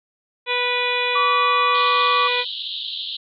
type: harmonic tone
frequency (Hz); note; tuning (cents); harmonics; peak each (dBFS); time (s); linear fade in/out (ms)
491.6; B4; -8; 1 / 2 / 3 / 4 / 5 / 6 / 7 / 8; -26 / -26 / -32 / -28 / -23 / -34 / -27 / -31; 0.46-2.45; 50
type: tone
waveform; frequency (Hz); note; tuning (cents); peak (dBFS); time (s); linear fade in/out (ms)
sine; 1147; D6; -41; -17; 1.15-2.28; 10
type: band-pass noise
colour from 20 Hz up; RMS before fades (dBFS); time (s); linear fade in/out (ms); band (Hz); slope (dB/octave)
white; -29; 1.74-3.17; 10; 3000 to 4100; 96
effects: none